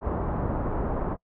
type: low-pass noise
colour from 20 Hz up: pink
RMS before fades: -28 dBFS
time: 0.01-1.17 s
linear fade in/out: 50 ms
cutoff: 1100 Hz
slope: 24 dB/octave
effects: noise-tail reverb RT60 0.1 s tail -23 dB re dry